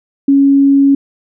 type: tone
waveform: sine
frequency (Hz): 277.2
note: C#4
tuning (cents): 0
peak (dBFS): -5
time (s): 0.28-0.95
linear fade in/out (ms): 5
effects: none